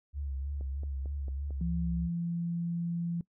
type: tone with vibrato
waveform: sine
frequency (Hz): 69.3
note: C#2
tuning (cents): 0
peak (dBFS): -33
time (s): 0.13-2.1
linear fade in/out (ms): 50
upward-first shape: sine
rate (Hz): 3.2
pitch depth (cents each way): 60
type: click train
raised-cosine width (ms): 2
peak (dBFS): -35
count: 5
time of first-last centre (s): 0.61-1.507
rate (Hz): 4.46
type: tone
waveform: sine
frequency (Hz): 170.5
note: F3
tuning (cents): -41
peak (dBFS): -30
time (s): 1.61-3.21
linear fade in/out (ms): 2
effects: noise-tail reverb RT60 0.1 s tail -21 dB re dry